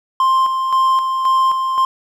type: tone with tremolo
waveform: triangle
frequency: 1051 Hz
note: C6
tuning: 7 cents sharp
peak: -9 dBFS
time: 0.2-1.85 s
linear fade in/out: 2 ms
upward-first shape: square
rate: 1.9 Hz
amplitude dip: 45%
effects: none